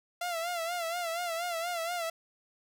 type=tone with vibrato; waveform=sawtooth; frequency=683 Hz; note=F5; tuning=39 cents flat; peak=-28 dBFS; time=0.21-2.1 s; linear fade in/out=5 ms; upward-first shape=sine; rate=4.2 Hz; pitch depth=77 cents each way; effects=none